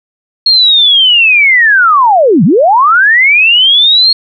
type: linear two-way sweep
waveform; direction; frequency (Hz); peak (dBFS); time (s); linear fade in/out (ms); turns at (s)
sine; down then up; 4307 to 142.7 to 4307; -3; 0.46-4.13; 5; 2.44
effects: none